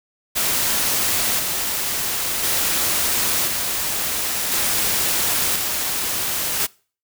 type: noise with tremolo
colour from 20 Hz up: white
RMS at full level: -20 dBFS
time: 0.35-6.67 s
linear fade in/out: 20 ms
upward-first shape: square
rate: 0.48 Hz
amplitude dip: 30%
effects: noise-tail reverb RT60 0.4 s tail -24 dB re dry